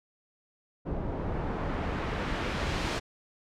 pink noise with low-pass filter sweep, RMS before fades -32 dBFS, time 0.85-3 s, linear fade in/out 20 ms, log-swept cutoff 610 to 5100 Hz, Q 0.71, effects none

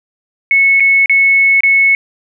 sine tone with dropouts, 2200 Hz, C#7, 14 cents flat, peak -6 dBFS, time 0.51-1.95 s, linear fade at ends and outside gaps 1 ms, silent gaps 0.799-0.804 / 1.059-1.096 / 1.606-1.634 s, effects none

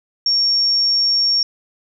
sine tone, 5520 Hz, F8, 21 cents flat, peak -13 dBFS, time 0.26-1.43 s, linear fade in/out 2 ms, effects none

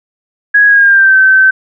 sine tone with pitch glide, 1661.2 to 1541 Hz, G#6 to G6, 0 to -30 cents, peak -3 dBFS, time 0.54-1.51 s, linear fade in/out 10 ms, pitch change -130 cents, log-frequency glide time 0.67-1.16 s, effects none

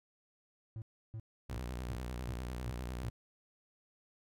triangle tone bursts, 110.8 Hz, A2, 13 cents sharp, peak -38 dBFS, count 7, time 0.76-3.093 s, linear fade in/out 0 ms, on 59 ms, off 320 ms
sawtooth tone with vibrato, 61.74 Hz, B1, in tune, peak -35 dBFS, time 1.49-3.1 s, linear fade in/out 10 ms, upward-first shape square, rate 10 Hz, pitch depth 78 cents each way
effects none

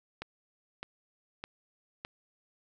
click train, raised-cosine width 0.3 ms, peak -22 dBFS, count 4, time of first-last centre 0.22-2.049 s, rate 1.64 Hz, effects none

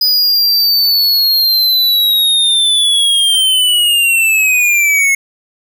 square linear sweep, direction down, 4978 to 2168 Hz, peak -9 dBFS, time 0.01-5.15 s, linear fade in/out 5 ms, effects none

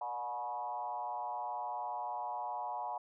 sine tone with frequency modulation, 848 Hz, G#5, 36 cents sharp, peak -36 dBFS, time 0.01-2.98 s, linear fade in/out 5 ms, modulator 123 Hz, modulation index 1.4, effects none

